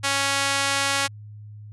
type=tone with high-pass filter; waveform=sawtooth; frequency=277.2 Hz; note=C#4; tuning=in tune; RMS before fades=-23 dBFS; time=0.03-1.08 s; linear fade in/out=20 ms; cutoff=1200 Hz; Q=0.59; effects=added 105 Hz sine -38 dBFS peak until 1.72 s + resampled to 24000 Hz